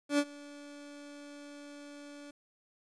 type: tone with ADSR envelope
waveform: 30% pulse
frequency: 289 Hz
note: D4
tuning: 28 cents flat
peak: -21 dBFS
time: 0.09-2.31 s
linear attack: 95 ms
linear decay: 56 ms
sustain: -22 dB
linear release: 7 ms
effects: resampled to 22050 Hz + 10-bit